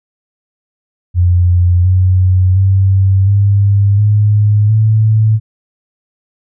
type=tone with pitch steps; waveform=sine; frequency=88.7 / 92.47 / 96.39 / 100.49 / 104.75 / 109.2 Hz; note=F2 / F#2 / G2 / G2 / G#2 / A2; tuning=+27 / -1 / -29 / +43 / +15 / -13 cents; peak=-6 dBFS; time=1.14-5.4 s; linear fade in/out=50 ms; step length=710 ms; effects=none